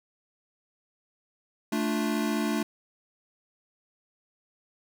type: chord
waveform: square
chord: D minor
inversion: second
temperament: equal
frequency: 220 / 293.7 / 349.2 Hz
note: A3 / D4 / F4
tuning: 0 / 0 / 0 cents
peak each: -29 / -31 / -34 dBFS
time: 1.72-2.63 s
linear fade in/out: 5 ms
effects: none